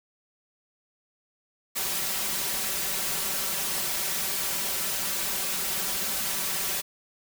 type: noise with comb filter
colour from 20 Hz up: white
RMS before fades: -29 dBFS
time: 1.75-6.82 s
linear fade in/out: 20 ms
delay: 5.2 ms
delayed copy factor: +0.8
effects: none